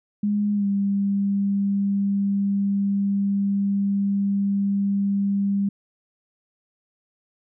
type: tone with pitch glide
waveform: sine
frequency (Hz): 206.4 to 199.14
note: G#3 to G3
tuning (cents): -10 to +28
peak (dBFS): -19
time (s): 0.23-5.69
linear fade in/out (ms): 5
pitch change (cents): -62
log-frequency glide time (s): 0.54-0.66
effects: none